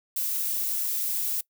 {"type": "noise", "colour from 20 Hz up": "violet", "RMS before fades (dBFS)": -28, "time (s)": [0.16, 1.41], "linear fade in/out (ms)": 5, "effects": ["noise-tail reverb RT60 0.1 s tail -22 dB re dry"]}